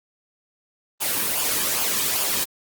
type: noise with flanger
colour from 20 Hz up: white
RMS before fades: -23 dBFS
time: 1-2.45 s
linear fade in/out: 20 ms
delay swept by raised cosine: 0.5 to 1.46 ms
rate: 2.5 Hz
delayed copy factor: -0.5
effects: Opus 24 kbps